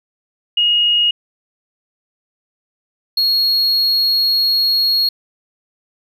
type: tone pair in turn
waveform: sine / triangle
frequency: 2873 / 4305 Hz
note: F7 / C8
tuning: +48 / +49 cents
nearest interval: perfect fifth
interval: 701 cents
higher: second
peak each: -11 dBFS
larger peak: neither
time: 0.57-1.11 / 3.17-5.09 s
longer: second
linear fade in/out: 5 ms
effects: none